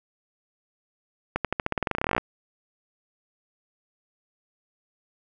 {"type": "accelerating click train", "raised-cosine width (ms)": 0.5, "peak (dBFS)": -9, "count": 21, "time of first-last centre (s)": [1.36, 2.18], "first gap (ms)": 87, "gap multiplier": 0.91, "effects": []}